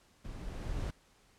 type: noise with level ramp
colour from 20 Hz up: brown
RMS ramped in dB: -44 to -35 dBFS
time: 0.24-0.91 s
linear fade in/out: 10 ms
effects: pink hiss -66 dBFS RMS until 1.38 s + low-pass 10000 Hz 12 dB/octave